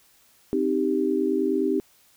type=chord; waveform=sine; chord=C minor; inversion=none; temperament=equal; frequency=261.6 / 311.1 / 392 Hz; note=C4 / Eb4 / G4; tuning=0 / 0 / 0 cents; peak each=-26 / -25 / -24 dBFS; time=0.53-1.8 s; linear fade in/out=0 ms; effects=white hiss -59 dBFS RMS until 2.16 s